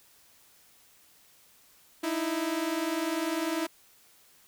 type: tone pair together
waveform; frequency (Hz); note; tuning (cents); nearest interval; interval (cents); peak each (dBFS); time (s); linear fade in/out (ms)
sawtooth; 309.6 / 329.6; D#4 / E4; -9 / 0; minor second; 109; -29 / -26; 2.03-3.67; 10
effects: white hiss -60 dBFS RMS until 4.47 s